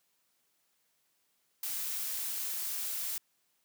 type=noise; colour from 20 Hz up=blue; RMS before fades=-36 dBFS; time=1.63-3.18 s; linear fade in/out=2 ms; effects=white hiss -75 dBFS RMS until 3.64 s + high-pass 100 Hz 12 dB/octave